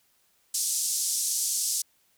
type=band-pass noise; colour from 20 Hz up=pink; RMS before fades=-28 dBFS; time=0.54-1.82 s; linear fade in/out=5 ms; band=5600 to 11000 Hz; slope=24 dB/octave; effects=white hiss -67 dBFS RMS until 2.17 s